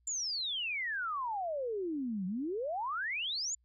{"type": "exponential two-way sweep", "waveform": "sine", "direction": "down then up", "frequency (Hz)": [7310, 177.7, 7310], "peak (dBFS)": -33, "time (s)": [0.07, 3.55], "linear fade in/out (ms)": 5, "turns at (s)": 2.26, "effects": ["added 60 Hz sine -68 dBFS peak until 3.64 s"]}